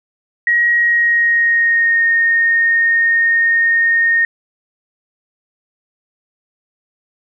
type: tone with pitch glide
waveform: sine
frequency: 1897 to 1845.1 Hz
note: A#6 to A#6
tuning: +30 to -18 cents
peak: -10 dBFS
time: 0.47-4.25 s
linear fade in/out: 2 ms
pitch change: -48 cents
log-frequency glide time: 0.71-2.05 s
effects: none